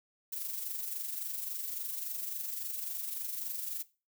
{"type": "noise with amplitude modulation", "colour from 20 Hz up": "violet", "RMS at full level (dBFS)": -36, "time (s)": [0.32, 3.83], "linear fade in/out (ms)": 10, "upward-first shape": "sine", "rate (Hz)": 23.6, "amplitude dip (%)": 50, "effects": ["noise-tail reverb RT60 0.3 s tail -18 dB re dry"]}